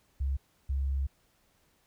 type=tone pair in turn; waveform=sine; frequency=68.1 / 68.1 Hz; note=C#2 / C#2; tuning=-30 / -30 cents; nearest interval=unison; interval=0 cents; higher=neither; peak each=-27 dBFS; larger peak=neither; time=0.2-0.37 / 0.69-1.07 s; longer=second; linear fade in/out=10 ms; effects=pink hiss -69 dBFS RMS until 1.86 s